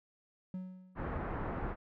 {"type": "tone with exponential decay", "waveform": "triangle", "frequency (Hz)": 185, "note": "F#3", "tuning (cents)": 0, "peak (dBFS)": -34, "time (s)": [0.54, 1.23], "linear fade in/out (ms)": 2, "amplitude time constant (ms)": 150}
{"type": "low-pass noise", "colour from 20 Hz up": "pink", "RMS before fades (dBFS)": -38, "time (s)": [0.95, 1.76], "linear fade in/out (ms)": 50, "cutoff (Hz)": 1600, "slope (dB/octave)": 24}
{"effects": []}